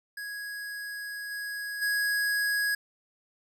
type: tone with level steps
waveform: square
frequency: 1661.2 Hz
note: G#6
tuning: in tune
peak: -36 / -34 / -26 dBFS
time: 0.17-2.75 s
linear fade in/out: 5 ms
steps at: 1.3 / 1.81 s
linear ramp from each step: 20 ms
effects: none